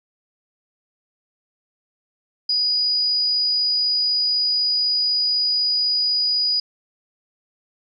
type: tone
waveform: sine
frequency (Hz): 4922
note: D#8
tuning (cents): -20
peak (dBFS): -17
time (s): 2.49-6.6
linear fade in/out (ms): 5
effects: none